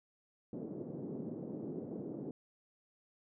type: band-pass noise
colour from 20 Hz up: white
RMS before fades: -43 dBFS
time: 0.53-2.31 s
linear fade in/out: 2 ms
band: 150 to 400 Hz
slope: 24 dB/octave
effects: none

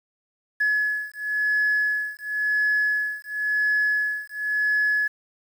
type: beating tone pair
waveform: sine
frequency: 1700 / 1700.95 Hz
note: G#6 / G#6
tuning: +40 / +41 cents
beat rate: 0.95 Hz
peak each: -23 dBFS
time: 0.6-5.08 s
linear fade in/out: 10 ms
effects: tanh soft clip ceiling -15 dBFS + 8-bit

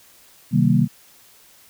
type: chord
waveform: sine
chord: C minor seventh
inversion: none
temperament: equal with one note detuned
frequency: 130.81 / 155.56 / 191.08 / 233.1 Hz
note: C3 / Eb3 / G3 / Bb3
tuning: 0 / 0 / -44 / 0 cents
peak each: -19 dBFS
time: 0.51-0.88 s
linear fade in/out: 50 ms
effects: white hiss -51 dBFS RMS until 1.69 s

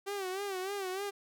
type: tone with vibrato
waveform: sawtooth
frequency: 386.6 Hz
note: G4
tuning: 24 cents flat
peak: -31 dBFS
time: 0.06-1.11 s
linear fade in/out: 20 ms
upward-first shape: sine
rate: 3.3 Hz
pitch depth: 91 cents each way
effects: none

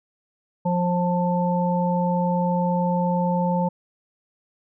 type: harmonic tone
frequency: 177.1 Hz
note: F3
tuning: 24 cents sharp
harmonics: 1 / 3 / 5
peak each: -21 / -26 / -25 dBFS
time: 0.65-3.69 s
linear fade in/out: 10 ms
effects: none

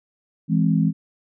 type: chord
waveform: sine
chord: E augmented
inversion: none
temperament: equal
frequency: 164.81 / 207.7 / 261.6 Hz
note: E3 / G#3 / B#3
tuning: 0 / 0 / 0 cents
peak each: -18 / -21 / -23 dBFS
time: 0.48-0.93 s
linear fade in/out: 50 ms
effects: none

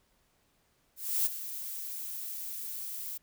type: noise with ADSR envelope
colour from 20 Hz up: violet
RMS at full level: -27 dBFS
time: 0.96-3.18 s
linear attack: 300 ms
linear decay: 16 ms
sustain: -12 dB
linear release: 12 ms
effects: pink hiss -71 dBFS RMS until 3.22 s

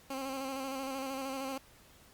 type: tone with vibrato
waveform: 15% pulse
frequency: 267.8 Hz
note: C4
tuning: 40 cents sharp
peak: -30 dBFS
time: 0.1-1.58 s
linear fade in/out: 5 ms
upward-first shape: square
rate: 13 Hz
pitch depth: 31 cents each way
effects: pink hiss -60 dBFS RMS until 2.13 s + Opus 48 kbps

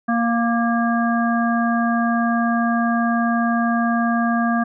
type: harmonic tone with a mistuned harmonic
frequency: 233.1 Hz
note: A#3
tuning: in tune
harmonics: 1 / 3 / 5 / 7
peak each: -18 / -23 / -25 / -26 dBFS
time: 0.08-4.64 s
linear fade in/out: 10 ms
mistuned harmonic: 5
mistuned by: +20 cents
effects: none

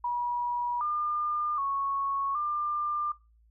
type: tone with pitch steps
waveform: sine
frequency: 966 / 1204 / 1105 / 1195 Hz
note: B5 / D6 / C#6 / D6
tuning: -39 / +43 / -6 / +30 cents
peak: -27 dBFS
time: 0.04-3.12 s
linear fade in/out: 5 ms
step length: 770 ms
effects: noise-tail reverb RT60 0.3 s tail -23 dB re dry + added 56 Hz sine -59 dBFS peak until 3.5 s

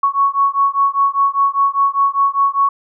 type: beating tone pair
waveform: sine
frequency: 1108 / 1113 Hz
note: C#6 / C#6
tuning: -1 / +7 cents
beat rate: 5 Hz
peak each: -15 dBFS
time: 0.03-2.69 s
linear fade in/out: 5 ms
effects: none

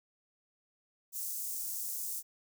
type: high-pass noise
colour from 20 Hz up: white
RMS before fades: -38 dBFS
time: 1.12-2.23 s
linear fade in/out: 50 ms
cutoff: 6400 Hz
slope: 24 dB/octave
effects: none

